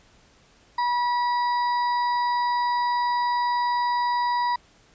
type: harmonic tone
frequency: 970 Hz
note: B5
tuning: 31 cents flat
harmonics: 1 / 2 / 4 / 5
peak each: -21 / -33 / -42 / -38 dBFS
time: 0.78-4.56 s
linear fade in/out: 5 ms
effects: pink hiss -57 dBFS RMS until 4.94 s + resampled to 16000 Hz